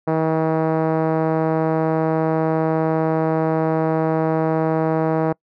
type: tone with low-pass filter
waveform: 5% pulse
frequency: 159.7 Hz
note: D#3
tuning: 45 cents sharp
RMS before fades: -19 dBFS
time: 0.07-5.33 s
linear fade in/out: 10 ms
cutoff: 630 Hz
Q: 0.92
effects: noise-tail reverb RT60 0.1 s tail -26 dB re dry